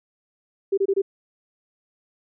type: tone bursts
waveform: sine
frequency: 392 Hz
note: G4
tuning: in tune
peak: -17 dBFS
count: 4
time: 0.72-1.019 s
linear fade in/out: 10 ms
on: 56 ms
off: 25 ms
effects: none